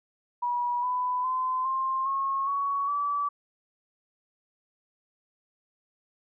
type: tone with pitch steps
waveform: sine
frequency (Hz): 969 / 997.4 / 1026.6 / 1056.7 / 1087.7 / 1119.5 / 1152.3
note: B5 / B5 / C6 / C6 / C#6 / C#6 / D6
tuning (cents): -33 / +17 / -33 / +17 / -33 / +17 / -33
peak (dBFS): -25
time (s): 0.42-3.29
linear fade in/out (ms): 10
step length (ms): 410
effects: none